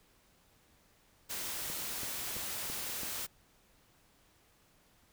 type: noise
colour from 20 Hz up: white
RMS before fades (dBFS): -39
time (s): 1.29-3.27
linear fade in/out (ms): 20
type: click train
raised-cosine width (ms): 2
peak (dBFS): -32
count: 5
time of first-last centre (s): 1.7-3.033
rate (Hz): 3
effects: pink hiss -67 dBFS RMS until 5.12 s